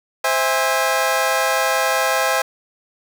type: chord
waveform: 20% pulse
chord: C augmented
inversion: none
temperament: just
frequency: 523.3 / 654.1 / 817.6 Hz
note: C5 / E5 / G#5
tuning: 0 / -14 / -27 cents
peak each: -16 dBFS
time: 0.24-2.42 s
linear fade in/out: 5 ms
effects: 7-bit